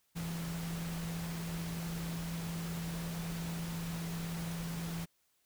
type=tone in noise; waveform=sine; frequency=167.4 Hz; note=E3; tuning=27 cents sharp; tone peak=-37 dBFS; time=0.15-5.06 s; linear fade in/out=20 ms; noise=pink; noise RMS=-45 dBFS; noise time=0.15-5.06 s; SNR=+5 dB; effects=white hiss -75 dBFS RMS until 5.45 s